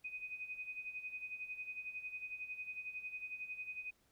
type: tone with tremolo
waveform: sine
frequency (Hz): 2500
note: D#7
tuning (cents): +8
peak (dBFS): -40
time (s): 0.04-3.91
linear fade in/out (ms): 10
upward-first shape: sine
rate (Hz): 11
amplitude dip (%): 70
effects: pink hiss -74 dBFS RMS until 4.11 s